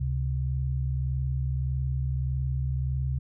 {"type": "tone pair together", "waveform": "sine", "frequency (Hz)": [69.93, 131.6], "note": ["C#2", "C3"], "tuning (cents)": [16, 10], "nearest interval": "major seventh", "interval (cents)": 1094, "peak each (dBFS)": -28, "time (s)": [0, 3.19], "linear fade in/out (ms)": 10, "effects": []}